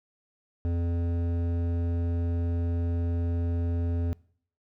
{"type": "tone with hard clipping", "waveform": "sine", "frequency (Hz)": 85.4, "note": "F2", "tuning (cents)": -38, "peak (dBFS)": -27, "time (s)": [0.65, 4.13], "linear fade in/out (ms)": 0, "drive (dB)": 12, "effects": ["noise-tail reverb RT60 0.6 s tail -24 dB re dry"]}